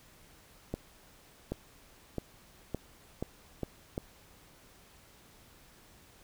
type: accelerating click train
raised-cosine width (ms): 2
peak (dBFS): -20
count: 7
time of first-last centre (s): 0.74-3.979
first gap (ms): 780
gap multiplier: 0.85
effects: pink hiss -59 dBFS RMS until 6.23 s